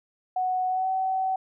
sine tone with pitch glide, 740 to 758.2 Hz, F#5 to F#5, 0 to +42 cents, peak -23 dBFS, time 0.36-1.36 s, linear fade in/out 5 ms, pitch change +42 cents, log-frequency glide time 0.68-0.89 s, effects none

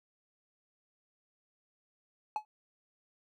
triangle tone with exponential decay, 853 Hz, G#5, 46 cents sharp, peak -25 dBFS, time 2.36-2.45 s, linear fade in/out 1 ms, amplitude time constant 18 ms, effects none

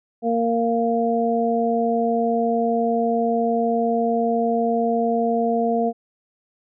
harmonic tone, 231.6 Hz, A#3, 11 cents flat, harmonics 1 / 2 / 3, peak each -22 / -22 / -22 dBFS, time 0.22-5.93 s, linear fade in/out 50 ms, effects none

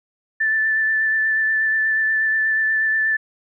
sine tone with vibrato, 1760 Hz, A6, in tune, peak -16 dBFS, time 0.4-3.17 s, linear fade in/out 10 ms, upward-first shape triangle, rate 8.3 Hz, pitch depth 18 cents each way, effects none

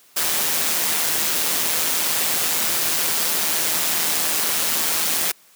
white noise with amplitude modulation, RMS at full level -19 dBFS, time 0.16-5.32 s, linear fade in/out 10 ms, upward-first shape sine, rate 161 Hz, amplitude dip 45%, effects white hiss -53 dBFS RMS until 5.55 s + high-pass 150 Hz 12 dB/octave

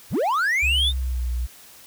triangle linear sweep, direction up, 34.76 to 3713 Hz, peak -17 dBFS, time 0.1-0.93 s, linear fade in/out 50 ms
sine tone with pitch glide, 67.4 to 60.74 Hz, C#2 to B1, -48 to -28 cents, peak -22 dBFS, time 0.62-1.47 s, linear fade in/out 20 ms, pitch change -180 cents, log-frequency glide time 0.8-1.26 s
effects white hiss -47 dBFS RMS until 1.86 s

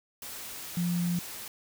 sine tone in noise, 174.61 Hz, F3, in tune, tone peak -26 dBFS, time 0.77-1.19 s, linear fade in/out 2 ms, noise white, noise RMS -41 dBFS, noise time 0.22-1.48 s, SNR +12 dB, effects none

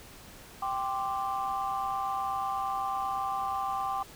sine chord, G suspended fourth, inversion none, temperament equal, 784 / 1046.5 / 1174.7 Hz, G5 / C6 / D6, 0 / 0 / 0 cents, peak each -31 / -35 / -33 dBFS, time 0.62-4.03 s, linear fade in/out 5 ms, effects tanh soft clip ceiling -22 dBFS + pink hiss -50 dBFS RMS until 4.15 s

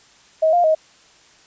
sine tone with pitch steps, 635 / 701 / 630 Hz, D#5 / F5 / D#5, +35 / +6 / +21 cents, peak -12 dBFS, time 0.42-0.75 s, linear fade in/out 10 ms, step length 110 ms, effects white hiss -51 dBFS RMS until 1.46 s + resampled to 16000 Hz

